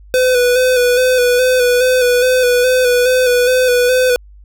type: tone with vibrato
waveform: square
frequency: 499.8 Hz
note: B4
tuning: 21 cents sharp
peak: -10 dBFS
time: 0.14-4.16 s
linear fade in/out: 0 ms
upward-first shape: square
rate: 2.4 Hz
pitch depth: 30 cents each way
effects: added 50 Hz sine -37 dBFS peak until 4.44 s